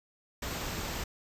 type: band-stop noise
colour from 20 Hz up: pink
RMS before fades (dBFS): -36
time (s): 0.42-1.04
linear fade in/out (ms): 5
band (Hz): 8500 to 12000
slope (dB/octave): 96
effects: resampled to 32000 Hz